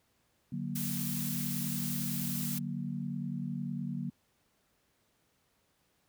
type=chord; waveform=sine; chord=D augmented; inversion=none; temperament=equal with one note detuned; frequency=146.83 / 185 / 235.7 Hz; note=D3 / F#3 / A#3; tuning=0 / 0 / +19 cents; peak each=-38 dBFS; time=0.52-4.1 s; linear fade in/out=5 ms
type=noise; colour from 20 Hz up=blue; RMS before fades=-38 dBFS; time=0.75-2.59 s; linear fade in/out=10 ms
effects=pink hiss -73 dBFS RMS until 6.08 s + high-pass 60 Hz 12 dB/octave